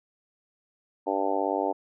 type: harmonic tone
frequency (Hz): 98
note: G2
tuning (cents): 0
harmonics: 3 / 4 / 5 / 6 / 7 / 8 / 9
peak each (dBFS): -32 / -32 / -32 / -32 / -32 / -32 / -32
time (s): 1.06-1.73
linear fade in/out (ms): 20
effects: none